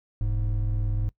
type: tone pair together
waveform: triangle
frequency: 41.55 / 104.7 Hz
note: E1 / G#2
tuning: +15 / +15 cents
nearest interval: octave + major third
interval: 1600 cents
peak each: -23 / -24 dBFS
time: 0.21-1.09 s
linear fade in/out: 0 ms
effects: noise-tail reverb RT60 0.1 s tail -22 dB re dry + tanh soft clip ceiling -14 dBFS